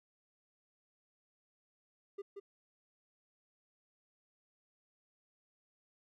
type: tone with echo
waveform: triangle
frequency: 400.1 Hz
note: G4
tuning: 35 cents sharp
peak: -38 dBFS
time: 2.18-2.22 s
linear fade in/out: 10 ms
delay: 180 ms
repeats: 1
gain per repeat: -4 dB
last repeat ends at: 2.4 s
effects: none